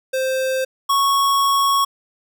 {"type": "tone pair in turn", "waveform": "square", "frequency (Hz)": [523.3, 1106.6], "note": ["C5", "C#6"], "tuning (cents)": [0, -3], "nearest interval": "octave + minor second", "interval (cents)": 1297, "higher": "second", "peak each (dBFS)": [-19, -15], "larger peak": "second", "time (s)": [[0.13, 0.65], [0.89, 1.85]], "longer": "second", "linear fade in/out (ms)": 10, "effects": []}